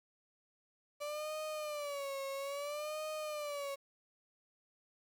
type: tone with vibrato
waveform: 35% pulse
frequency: 581 Hz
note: D5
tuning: 19 cents flat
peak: -37 dBFS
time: 1-3.76 s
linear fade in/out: 20 ms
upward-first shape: sine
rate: 0.6 Hz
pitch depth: 110 cents each way
effects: 11-bit